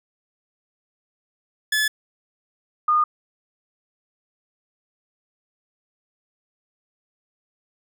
sawtooth / sine tone pair in turn, 1721 / 1222.6 Hz, A6 / D#6, -39 / -31 cents, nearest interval tritone, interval 592 cents, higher first, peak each -15 dBFS, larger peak neither, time 1.72-1.88 / 2.88-3.04 s, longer neither, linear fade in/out 5 ms, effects none

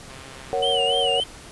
click train, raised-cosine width 0.3 ms, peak -27 dBFS, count 67, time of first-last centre 0.1-0.596 s, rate 133 Hz
sine chord, F# major, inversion first, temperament equal, 466.2 / 554.4 / 740 Hz, A#4 / C#5 / F#5, 0 / 0 / 0 cents, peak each -25 dBFS, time 0.53-1.2 s, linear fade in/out 0 ms
triangle tone with vibrato, 2980 Hz, F#7, 12 cents sharp, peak -20 dBFS, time 0.62-1.24 s, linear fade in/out 10 ms, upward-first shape sine, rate 3.5 Hz, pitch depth 110 cents each way
effects pink hiss -42 dBFS RMS until 1.51 s + resampled to 24000 Hz

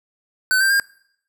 square tone with pitch steps, 1517 / 1572 / 1609 Hz, F#6 / G6 / G6, +43 / +4 / +45 cents, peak -15 dBFS, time 0.51-0.798 s, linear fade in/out 0 ms, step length 96 ms, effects noise-tail reverb RT60 0.7 s tail -24 dB re dry

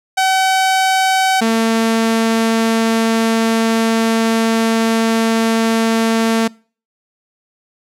sawtooth tone pair in turn, 760 / 225.9 Hz, F#5 / A3, +46 / +46 cents, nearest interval octave + major sixth, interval 2100 cents, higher first, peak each -8 dBFS, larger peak neither, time 0.17-1.41 / 1.41-6.48 s, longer second, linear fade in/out 10 ms, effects noise-tail reverb RT60 0.4 s tail -24 dB re dry + low-pass 11000 Hz 12 dB/octave

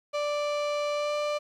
35% pulse tone with pitch glide, 587.3 to 592.1 Hz, D5 to D5, 0 to +14 cents, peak -25 dBFS, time 0.13-1.39 s, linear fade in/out 20 ms, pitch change +14 cents, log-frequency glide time 0.94-1.14 s, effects low-pass 5000 Hz 12 dB/octave + 10-bit

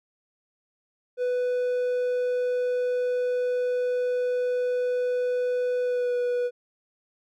triangle tone with pitch glide, 496.1 to 489.6 Hz, B4 to B4, +8 to -15 cents, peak -21 dBFS, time 1.17-6.51 s, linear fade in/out 50 ms, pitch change -23 cents, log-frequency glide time 5.83-6.15 s, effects none

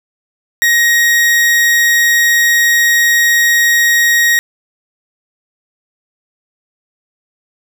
40% pulse tone, 1883 Hz, A#6, 17 cents sharp, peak -7 dBFS, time 0.62-4.39 s, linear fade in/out 0 ms, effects none

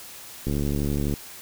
click train, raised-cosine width 3 ms, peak -14 dBFS, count 49, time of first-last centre 0.47-1.139 s, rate 71.8 Hz, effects white hiss -42 dBFS RMS until 1.41 s

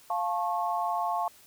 sine chord, F augmented, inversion none, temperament just, 698.5 / 873.1 / 1091.3 Hz, F5 / A5 / C#6, 0 / -14 / -27 cents, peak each -30 / -31 / -32 dBFS, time 0.1-1.28 s, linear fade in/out 2 ms, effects white hiss -56 dBFS RMS until 1.46 s

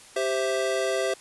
square chord, C major, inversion second, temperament equal, 392 / 523.3 / 659.3 Hz, G4 / C5 / E5, 0 / 0 / 0 cents, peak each -29 dBFS, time 0.16-1.14 s, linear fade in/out 5 ms, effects white hiss -49 dBFS RMS until 1.2 s + resampled to 24000 Hz

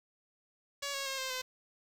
5% pulse tone with pitch steps, 563 / 549.8 / 537 / 524.4 / 512.1 Hz, C#5 / C#5 / C5 / C5 / C5, +27 / -14 / +45 / +4 / -37 cents, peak -24 dBFS, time 0.82-1.42 s, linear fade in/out 10 ms, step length 120 ms, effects resampled to 32000 Hz + 9-bit

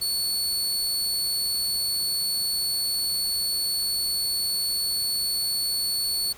sawtooth tone, 4430 Hz, C#8, 2 cents flat, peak -21 dBFS, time 0.01-6.33 s, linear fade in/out 10 ms, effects pink hiss -47 dBFS RMS until 6.37 s

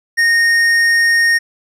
sine tone with hard clipping, 1850 Hz, A#6, 14 cents flat, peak -11 dBFS, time 0.17-1.39 s, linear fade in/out 20 ms, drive 9 dB, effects none

